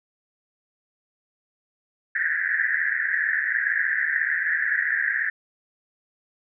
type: band-pass noise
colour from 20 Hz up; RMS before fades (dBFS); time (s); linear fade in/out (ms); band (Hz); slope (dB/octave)
white; -24; 2.15-5.3; 5; 1600 to 1900; 96
effects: none